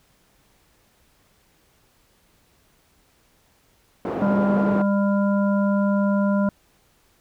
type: band-pass noise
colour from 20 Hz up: pink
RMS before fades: -27 dBFS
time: 4.05-4.82 s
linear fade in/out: 2 ms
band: 240 to 680 Hz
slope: 12 dB/octave
type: harmonic tone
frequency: 200.1 Hz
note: G3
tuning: 36 cents sharp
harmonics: 1 / 3 / 5 / 7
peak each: -18 / -25 / -31 / -33 dBFS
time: 4.22-6.49 s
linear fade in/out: 2 ms
effects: pink hiss -61 dBFS RMS until 7.2 s